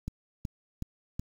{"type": "click train", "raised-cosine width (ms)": 5, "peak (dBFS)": -21, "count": 4, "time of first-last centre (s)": [0.08, 1.195], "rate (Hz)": 2.69, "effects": ["8-bit"]}